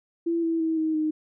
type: tone with pitch steps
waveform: sine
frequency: 335.8 / 329.1 / 322.5 / 316 / 309.7 Hz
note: E4 / E4 / E4 / D#4 / D#4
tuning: +32 / -3 / -38 / +27 / -8 cents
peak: -22 dBFS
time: 0.26-1.11 s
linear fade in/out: 10 ms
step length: 170 ms
effects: none